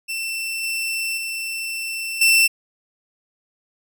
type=tone with level steps; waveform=sawtooth; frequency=2683 Hz; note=E7; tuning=30 cents sharp; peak=-21 / -19 / -22 / -9 dBFS; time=0.08-2.48 s; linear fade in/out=20 ms; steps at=0.63 / 1.17 / 2.21 s; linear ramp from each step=5 ms; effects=none